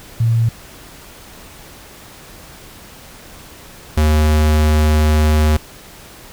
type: tone pair in turn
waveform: sine / square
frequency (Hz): 114.8 / 76.62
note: A#2 / D#2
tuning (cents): -26 / -26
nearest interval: perfect fifth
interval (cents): 700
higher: first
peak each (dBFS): -11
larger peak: neither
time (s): 0.2-0.49 / 3.97-5.57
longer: second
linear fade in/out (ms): 5
effects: pink hiss -39 dBFS RMS until 6.32 s